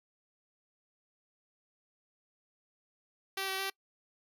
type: tone with pitch steps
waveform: 5% pulse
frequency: 387.2 / 382.8 / 388.3 Hz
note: G4 / G4 / G4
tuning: -21 / -41 / -16 cents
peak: -22 dBFS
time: 3.37-3.7 s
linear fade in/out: 5 ms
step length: 110 ms
effects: noise-tail reverb RT60 0.1 s tail -25 dB re dry